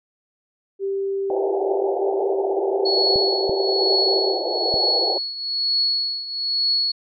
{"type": "tone with pitch glide", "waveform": "sine", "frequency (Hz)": [392, 388.6], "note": ["G4", "G4"], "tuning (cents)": [0, -15], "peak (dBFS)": -21, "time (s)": [0.79, 4.37], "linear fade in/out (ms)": 50, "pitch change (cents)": -15, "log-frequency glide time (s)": [2.2, 3.73]}
{"type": "band-pass noise", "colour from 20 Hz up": "pink", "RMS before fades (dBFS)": -25, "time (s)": [1.3, 5.18], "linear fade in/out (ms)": 2, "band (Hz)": [340, 840], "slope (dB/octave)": 96}
{"type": "tone with tremolo", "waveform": "sine", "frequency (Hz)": 4370, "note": "C#8", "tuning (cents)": -26, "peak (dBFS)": -16, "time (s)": [2.85, 6.92], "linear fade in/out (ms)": 10, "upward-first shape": "triangle", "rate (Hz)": 1.1, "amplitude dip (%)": 80}
{"type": "clicks", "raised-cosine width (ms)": 3, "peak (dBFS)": -18, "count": 3, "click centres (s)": [3.159, 3.495, 4.741]}
{"effects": []}